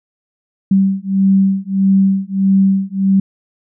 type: beating tone pair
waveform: sine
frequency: 192.9 / 194.5 Hz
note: G3 / G3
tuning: -28 / -13 cents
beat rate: 1.6 Hz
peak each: -13 dBFS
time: 0.71-3.2 s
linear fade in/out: 5 ms
effects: none